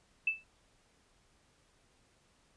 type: tone with exponential decay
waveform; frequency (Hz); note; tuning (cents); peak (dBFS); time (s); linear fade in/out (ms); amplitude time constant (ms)
sine; 2637; E7; 0; -24; 0.27-0.44; 5; 35
effects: pink hiss -69 dBFS RMS until 2.56 s + resampled to 22050 Hz